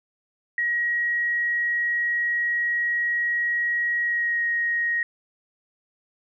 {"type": "tone with pitch glide", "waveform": "sine", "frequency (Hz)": [1900, 1879.3], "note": ["A#6", "A#6"], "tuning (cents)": [33, 14], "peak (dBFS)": -21, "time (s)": [0.58, 5.03], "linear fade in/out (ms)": 2, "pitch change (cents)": -19, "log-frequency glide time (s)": [4.03, 4.44], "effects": []}